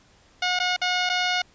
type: tone with dropouts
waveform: 10% pulse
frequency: 724 Hz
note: F#5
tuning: 38 cents flat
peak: -13 dBFS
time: 0.42-1.42 s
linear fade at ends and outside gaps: 5 ms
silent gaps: 0.591-0.599 / 0.765-0.815 / 1.093-1.097 s
effects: pink hiss -57 dBFS RMS until 1.54 s + resampled to 16000 Hz